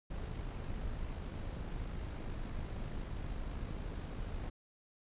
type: noise with amplitude modulation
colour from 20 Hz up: brown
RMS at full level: -39 dBFS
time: 0.1-4.5 s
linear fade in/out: 10 ms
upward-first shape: sine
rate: 51.9 Hz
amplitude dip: 35%
effects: resampled to 8000 Hz